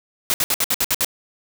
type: noise bursts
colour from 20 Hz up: white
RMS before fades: -19 dBFS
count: 8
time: 0.3-1.046 s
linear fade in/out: 0 ms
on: 39 ms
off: 62 ms
effects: none